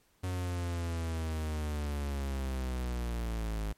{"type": "linear sweep", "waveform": "45% pulse", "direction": "down", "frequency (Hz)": [92, 51.6], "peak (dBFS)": -32, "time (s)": [0.23, 3.73], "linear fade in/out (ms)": 10, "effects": ["pink hiss -69 dBFS RMS until 3.77 s", "MP3 64 kbps"]}